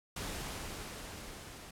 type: noise with level ramp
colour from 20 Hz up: pink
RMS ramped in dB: -39 to -50 dBFS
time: 0.16-1.71 s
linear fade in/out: 5 ms
effects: low-pass 12000 Hz 12 dB/octave